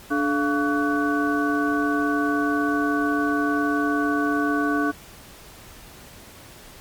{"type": "tone cluster", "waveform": "sine", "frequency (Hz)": [291.8, 431.1, 694, 1133, 1493], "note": ["D4", "A4", "F5", "C#6", "F#6"], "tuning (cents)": [-11, -35, -11, 37, 15], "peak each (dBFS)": [-22, -30, -30, -28, -27], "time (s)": [0.1, 4.92], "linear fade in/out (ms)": 20, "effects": ["pink hiss -45 dBFS RMS until 6.8 s", "Opus 48 kbps"]}